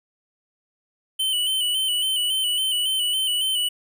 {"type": "tone with vibrato", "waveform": "square", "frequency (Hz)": 3018, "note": "F#7", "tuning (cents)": 34, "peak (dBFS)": -21, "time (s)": [1.19, 3.69], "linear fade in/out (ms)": 10, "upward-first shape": "square", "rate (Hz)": 3.6, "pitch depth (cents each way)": 38, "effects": []}